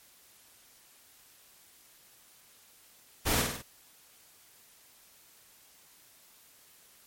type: noise with echo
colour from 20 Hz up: pink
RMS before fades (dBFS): -28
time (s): 3.25-3.43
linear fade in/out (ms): 20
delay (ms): 49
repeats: 4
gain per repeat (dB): -4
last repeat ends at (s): 3.626
effects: white hiss -59 dBFS RMS until 7.06 s + MP3 64 kbps